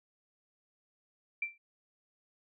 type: tone with exponential decay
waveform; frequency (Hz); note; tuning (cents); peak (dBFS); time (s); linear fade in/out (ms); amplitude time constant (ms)
sine; 2349; D7; 0; -28; 1.42-1.58; 5; 33
effects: none